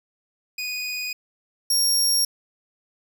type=tone pair in turn; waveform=25% pulse; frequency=2481 / 5570 Hz; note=D#7 / F8; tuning=-6 / -5 cents; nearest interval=octave + major second; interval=1401 cents; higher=second; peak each=-23 / -13 dBFS; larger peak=second; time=0.58-1.13 / 1.7-2.25 s; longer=neither; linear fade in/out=5 ms; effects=none